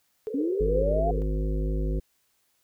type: band-pass noise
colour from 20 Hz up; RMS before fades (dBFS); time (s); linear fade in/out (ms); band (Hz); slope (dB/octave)
white; -34; 0.27-1.22; 0; 410 to 480; 96
type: linear sweep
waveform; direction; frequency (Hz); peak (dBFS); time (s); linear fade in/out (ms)
sine; up; 261.6 to 710; -24; 0.34-1.11; 5
type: harmonic tone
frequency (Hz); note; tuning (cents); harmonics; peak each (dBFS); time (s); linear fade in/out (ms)
51.91; G#1; 0; 1 / 3 / 5 / 7 / 9 / 10; -25 / -33 / -37 / -36 / -42 / -42; 0.6-2; 10
effects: white hiss -70 dBFS RMS until 2.63 s